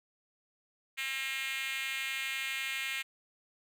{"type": "tone with high-pass filter", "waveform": "5% pulse", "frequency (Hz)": 268, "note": "C4", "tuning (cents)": 42, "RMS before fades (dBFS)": -36, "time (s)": [0.97, 3.03], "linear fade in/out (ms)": 20, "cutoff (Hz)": 2200, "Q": 2.5, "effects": []}